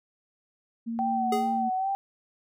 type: tone with pitch glide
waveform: sine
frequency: 230 to 228.5 Hz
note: A#3 to A#3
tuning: -23 to -34 cents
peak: -29 dBFS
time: 0.86-1.7 s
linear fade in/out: 20 ms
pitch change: -11 cents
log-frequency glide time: 1-1.42 s
type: tone with vibrato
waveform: sine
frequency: 766 Hz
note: G5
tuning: 40 cents flat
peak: -25 dBFS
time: 0.99-1.95 s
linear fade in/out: 0 ms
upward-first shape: sine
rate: 2.4 Hz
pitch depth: 46 cents each way
type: tone with exponential decay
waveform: square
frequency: 415.3 Hz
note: G#4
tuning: in tune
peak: -25 dBFS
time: 1.32-1.63 s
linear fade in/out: 5 ms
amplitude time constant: 67 ms
effects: none